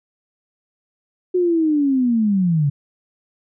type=linear sweep; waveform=sine; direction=down; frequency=367.9 to 137.1 Hz; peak=-14 dBFS; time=1.34-2.7 s; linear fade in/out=10 ms; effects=none